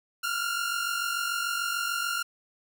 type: tone pair together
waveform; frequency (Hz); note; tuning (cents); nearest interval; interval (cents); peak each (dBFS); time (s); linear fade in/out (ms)
sawtooth; 1374 / 1420.8; F6 / F6; -29 / +29; minor second; 58; -27; 0.23-2.23; 10
effects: none